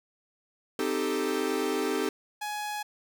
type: chord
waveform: 45% pulse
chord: A half-diminished seventh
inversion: first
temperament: equal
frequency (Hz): 261.6 / 311.1 / 392 / 440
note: C4 / Eb4 / G4 / A4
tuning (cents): 0 / 0 / 0 / 0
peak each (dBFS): -34 / -33 / -31 / -32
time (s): 0.79-2.09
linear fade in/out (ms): 2
type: tone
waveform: sawtooth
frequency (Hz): 838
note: G#5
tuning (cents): +15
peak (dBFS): -28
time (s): 2.41-2.83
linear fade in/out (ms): 10
effects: none